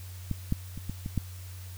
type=clicks; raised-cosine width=5 ms; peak=-17 / -13 / -25 / -21 / -21 / -15 dBFS; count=6; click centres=0.313 / 0.524 / 0.776 / 0.896 / 1.061 / 1.177 s; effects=added 91 Hz sine -40 dBFS peak until 1.77 s + white hiss -51 dBFS RMS until 1.77 s